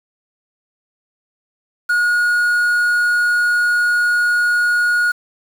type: tone with quantisation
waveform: triangle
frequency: 1444 Hz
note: F#6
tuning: 43 cents flat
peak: -11 dBFS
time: 1.89-5.12 s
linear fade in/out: 10 ms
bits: 6
effects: none